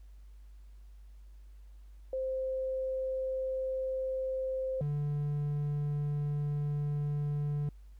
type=tone pair in turn; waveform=sine / triangle; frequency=523.3 / 146.21 Hz; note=C5 / D3; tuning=0 / -7 cents; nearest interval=octave + minor seventh; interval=2207 cents; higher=first; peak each=-31 / -28 dBFS; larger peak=second; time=2.13-4.81 / 4.81-7.69 s; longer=second; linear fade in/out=2 ms; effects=added 50 Hz sine -49 dBFS peak until 7.99 s + pink hiss -73 dBFS RMS until 7.99 s